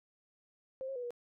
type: tone with pitch steps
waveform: sine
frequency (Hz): 526 / 539 / 491.5 / 481.5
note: C5 / C#5 / B4 / B4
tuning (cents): +9 / -49 / -8 / -44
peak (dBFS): -37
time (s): 0.81-1.106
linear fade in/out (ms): 0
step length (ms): 74
effects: none